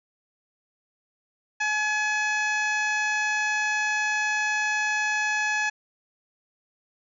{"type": "harmonic tone", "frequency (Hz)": 848, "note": "G#5", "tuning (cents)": 36, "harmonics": [1, 2, 3, 4, 5, 6, 7, 8], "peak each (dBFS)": [-30, -25, -29, -42, -42, -44, -38, -43], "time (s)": [1.6, 5.7], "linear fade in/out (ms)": 10, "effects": []}